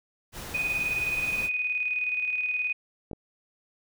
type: noise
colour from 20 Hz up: pink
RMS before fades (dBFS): -39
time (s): 0.32-1.5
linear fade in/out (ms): 50
type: tone with tremolo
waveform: sine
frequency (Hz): 2489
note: D#7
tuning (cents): 0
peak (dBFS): -24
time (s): 0.54-2.73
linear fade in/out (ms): 10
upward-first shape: square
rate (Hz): 19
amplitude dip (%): 40
type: clicks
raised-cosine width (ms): 2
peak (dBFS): -24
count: 2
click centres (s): 3.113 / 3.132
effects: none